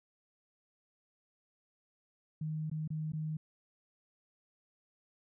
sine tone with dropouts, 155.56 Hz, D#3, in tune, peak -34 dBFS, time 2.41-3.37 s, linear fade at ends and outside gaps 5 ms, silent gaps 2.699-2.714 / 2.877-2.903 / 3.121-3.133 s, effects none

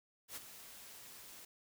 white noise with ADSR envelope, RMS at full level -44 dBFS, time 0.28-1.45 s, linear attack 82 ms, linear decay 26 ms, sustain -10 dB, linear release 4 ms, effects none

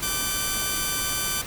5% pulse tone pair together, 1174.7 / 1530.9 Hz, D6 / G6, 0 / -41 cents, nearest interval perfect fourth, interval 459 cents, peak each -16 dBFS, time 0.02-1.42 s, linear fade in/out 10 ms, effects pink hiss -35 dBFS RMS until 1.46 s

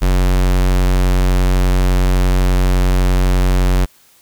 square tone, 45.88 Hz, F#1, 14 cents flat, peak -11 dBFS, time 0.01-3.86 s, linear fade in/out 20 ms, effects white hiss -50 dBFS RMS until 4.21 s

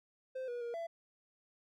triangle tone with pitch steps, 519 / 483 / 472.7 / 670 Hz, C5 / B4 / A#4 / E5, -14 / -39 / +24 / +28 cents, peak -36 dBFS, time 0.35-0.87 s, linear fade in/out 10 ms, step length 130 ms, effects none

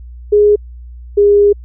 sine tone pair in turn, 415.3 / 408.2 Hz, G#4 / G#4, 0 / -30 cents, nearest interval unison, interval 30 cents, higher first, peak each -5 dBFS, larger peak neither, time 0.32-0.56 / 1.17-1.53 s, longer second, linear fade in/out 10 ms, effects added 60 Hz sine -29 dBFS peak until 1.64 s

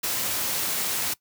white noise, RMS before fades -27 dBFS, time 0.03-1.14 s, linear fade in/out 10 ms, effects noise-tail reverb RT60 0.1 s tail -20 dB re dry + high-pass 80 Hz 12 dB/octave

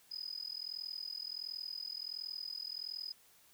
sine tone with amplitude modulation, 5000 Hz, D#8, 8 cents sharp, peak -35 dBFS, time 0.11-3.13 s, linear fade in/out 10 ms, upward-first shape sine, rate 41.4 Hz, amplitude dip 100%, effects tanh soft clip ceiling -34 dBFS + white hiss -65 dBFS RMS until 3.53 s

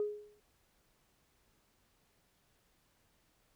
sine tone with exponential decay, 417.5 Hz, G#4, 9 cents sharp, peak -28 dBFS, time 0-0.4 s, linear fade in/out 1 ms, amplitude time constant 86 ms, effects tanh soft clip ceiling -25 dBFS + pink hiss -73 dBFS RMS until 3.55 s

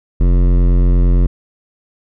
sine tone with hard clipping, 44.39 Hz, F1, 29 cents sharp, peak -10 dBFS, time 0.2-1.27 s, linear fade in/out 10 ms, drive 15 dB, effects none

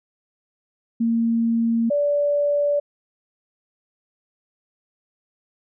sine tone pair in turn, 230 / 579.6 Hz, A#3 / D5, -23 / -23 cents, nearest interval octave + major third, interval 1600 cents, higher second, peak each -17 dBFS, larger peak neither, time 1-1.9 / 1.9-2.8 s, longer neither, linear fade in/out 10 ms, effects none

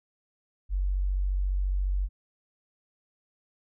sine tone, 47.23 Hz, F#1, 36 cents sharp, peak -24 dBFS, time 0.69-2.09 s, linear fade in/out 50 ms, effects none

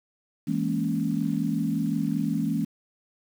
sine chord, A# half-diminished seventh, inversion second, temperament equal, 164.81 / 207.7 / 233.1 / 277.2 Hz, E3 / G#3 / A#3 / C#4, 0 / 0 / 0 / 0 cents, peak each -29 dBFS, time 0.47-2.65 s, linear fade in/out 10 ms, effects 8-bit

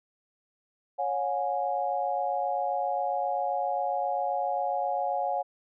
sine chord, C# suspended fourth, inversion none, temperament equal with one note detuned, 554.4 / 723.1 / 830.6 Hz, C#5 / F#5 / G#5, 0 / -40 / 0 cents, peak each -32 / -29 / -31 dBFS, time 0.98-5.43 s, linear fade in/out 20 ms, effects none

